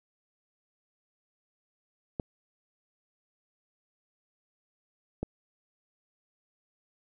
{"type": "clicks", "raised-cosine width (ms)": 2, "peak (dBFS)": -18, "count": 2, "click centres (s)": [2.198, 5.23], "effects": []}